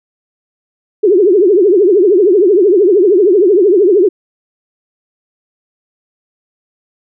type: tone with vibrato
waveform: sine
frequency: 384.5 Hz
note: G4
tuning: 33 cents flat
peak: -5 dBFS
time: 1.03-4.09 s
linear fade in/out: 10 ms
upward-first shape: triangle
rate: 13 Hz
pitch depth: 250 cents each way
effects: none